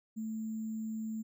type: tone with sample-and-hold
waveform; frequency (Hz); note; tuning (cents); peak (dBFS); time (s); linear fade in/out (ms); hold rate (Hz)
sine; 220; A3; 0; -35; 0.16-1.23; 20; 7350
effects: none